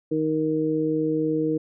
harmonic tone, 156.3 Hz, D#3, 8 cents sharp, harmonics 1 / 2 / 3, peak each -31 / -23 / -25 dBFS, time 0.11-1.58 s, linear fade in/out 10 ms, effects none

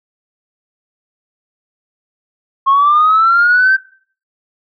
sine linear sweep, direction up, 1075 to 1568 Hz, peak -6 dBFS, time 2.66-3.77 s, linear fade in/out 20 ms, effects noise-tail reverb RT60 0.5 s tail -21 dB re dry + tanh soft clip ceiling -3 dBFS

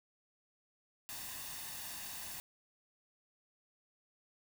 white noise with comb filter, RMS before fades -45 dBFS, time 1.09-2.4 s, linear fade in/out 0 ms, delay 1.1 ms, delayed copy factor +0.55, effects none

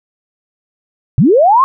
sine linear sweep, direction up, 103.83 to 1108.7 Hz, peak -5 dBFS, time 1.18-1.64 s, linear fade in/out 0 ms, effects none

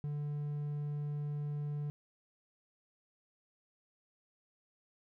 triangle tone, 146.83 Hz, D3, in tune, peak -33 dBFS, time 0.04-1.9 s, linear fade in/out 0 ms, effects none

